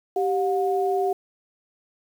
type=tone pair together; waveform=sine; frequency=389.5 / 721 Hz; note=G4 / F#5; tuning=-11 / -45 cents; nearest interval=major seventh; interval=1066 cents; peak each=-22 / -24 dBFS; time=0.16-1.13 s; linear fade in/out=5 ms; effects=8-bit